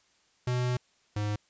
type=tone pair in turn; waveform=square; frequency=124.3 / 104.52 Hz; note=B2 / G#2; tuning=+12 / +12 cents; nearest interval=minor third; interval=300 cents; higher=first; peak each=-27 / -29 dBFS; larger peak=first; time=0.47-0.77 / 1.16-1.36 s; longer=first; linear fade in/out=5 ms; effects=white hiss -67 dBFS RMS until 1.49 s + resampled to 16000 Hz